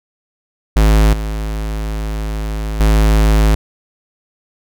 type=tone with level steps; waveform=square; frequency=53.2 Hz; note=G#1; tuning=42 cents sharp; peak=-8 / -19 / -9 dBFS; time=0.76-3.55 s; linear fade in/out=5 ms; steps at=1.13 / 2.8 s; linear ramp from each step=2 ms; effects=none